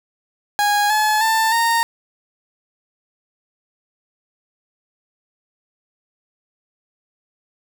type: tone with pitch steps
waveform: 30% pulse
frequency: 824 / 856 / 889.3 / 923.8 Hz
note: G#5 / A5 / A5 / A#5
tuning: -14 / -48 / +18 / -16 cents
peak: -12 dBFS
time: 0.59-1.83 s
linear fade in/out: 0 ms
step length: 310 ms
effects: none